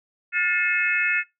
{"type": "tone cluster", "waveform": "sine", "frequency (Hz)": [1429, 1767, 2157, 2580], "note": ["F6", "A6", "C#7", "E7"], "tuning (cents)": [39, 7, -48, -38], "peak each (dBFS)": -25, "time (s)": [0.32, 1.24], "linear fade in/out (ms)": 50, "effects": ["noise-tail reverb RT60 0.2 s tail -23 dB re dry"]}